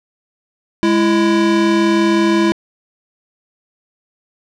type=tone pair together; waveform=square; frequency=207.7 / 333 Hz; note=G#3 / E4; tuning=0 / +18 cents; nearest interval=minor sixth; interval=818 cents; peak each=-17 / -13 dBFS; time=0.83-2.52 s; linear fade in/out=0 ms; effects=low-pass 5000 Hz 12 dB/octave